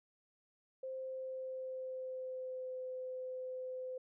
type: tone with pitch glide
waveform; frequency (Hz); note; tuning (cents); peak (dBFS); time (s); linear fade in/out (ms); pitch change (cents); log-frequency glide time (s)
sine; 523.3 to 511.9; C5 to C5; 0 to -38; -40; 0.83-3.98; 5; -38; 0.94-2.77
effects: none